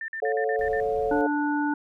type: tone bursts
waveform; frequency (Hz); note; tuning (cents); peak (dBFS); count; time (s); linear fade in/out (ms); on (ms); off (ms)
sine; 1790; A6; +29; -30; 7; 0.01-0.802; 2; 72; 48
type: chord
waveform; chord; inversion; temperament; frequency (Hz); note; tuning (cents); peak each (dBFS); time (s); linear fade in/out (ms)
sine; A augmented; none; equal with one note detuned; 440 / 554.4 / 713.1; A4 / C#5 / E#5; 0 / 0 / +36; -25 / -29 / -29; 0.22-1.27; 5
type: noise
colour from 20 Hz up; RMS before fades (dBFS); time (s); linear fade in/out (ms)
brown; -43; 0.59-1.21; 0
type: harmonic tone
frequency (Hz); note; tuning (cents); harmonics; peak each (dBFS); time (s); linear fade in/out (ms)
293.7; D4; 0; 1 / 3 / 5; -24 / -29 / -31; 1.11-1.74; 5
effects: none